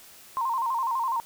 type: tone with vibrato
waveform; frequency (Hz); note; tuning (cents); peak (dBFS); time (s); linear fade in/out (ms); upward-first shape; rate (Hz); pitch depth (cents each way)
sine; 987; B5; -1; -24; 0.37-1.2; 0; square; 12; 110
effects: white hiss -50 dBFS RMS until 1.25 s